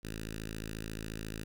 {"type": "tone with notch filter", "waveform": "5% pulse", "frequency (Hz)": 54.2, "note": "A1", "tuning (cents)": -25, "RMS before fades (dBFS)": -41, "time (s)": [0.03, 1.44], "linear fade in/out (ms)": 10, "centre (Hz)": 720, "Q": 0.5, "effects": []}